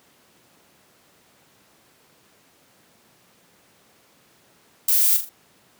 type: noise with echo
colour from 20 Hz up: violet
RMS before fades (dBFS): -18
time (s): 4.88-5.17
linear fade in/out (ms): 5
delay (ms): 41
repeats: 3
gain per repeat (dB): -8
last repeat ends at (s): 5.293
effects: pink hiss -57 dBFS RMS until 5.79 s + high-pass 150 Hz 12 dB/octave